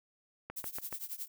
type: click train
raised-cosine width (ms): 0.5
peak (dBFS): -26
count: 4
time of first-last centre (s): 0.5-0.927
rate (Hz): 7.03
type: noise with tremolo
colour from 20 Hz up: violet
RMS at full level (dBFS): -38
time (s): 0.56-1.28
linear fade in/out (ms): 10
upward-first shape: triangle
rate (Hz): 11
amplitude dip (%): 95
effects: none